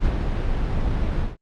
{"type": "noise with ADSR envelope", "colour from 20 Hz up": "brown", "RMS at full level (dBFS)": -18, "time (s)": [0, 1.37], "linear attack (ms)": 57, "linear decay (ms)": 49, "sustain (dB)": -4, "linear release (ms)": 160, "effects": ["low-pass 4000 Hz 12 dB/octave", "Opus 48 kbps"]}